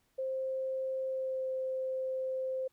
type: tone with pitch glide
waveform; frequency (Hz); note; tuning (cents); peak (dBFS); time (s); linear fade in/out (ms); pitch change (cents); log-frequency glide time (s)
sine; 526 to 521.8; C5 to C5; +9 to -5; -32; 0.18-2.68; 10; -14; 1.06-1.48
effects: pink hiss -74 dBFS RMS until 2.72 s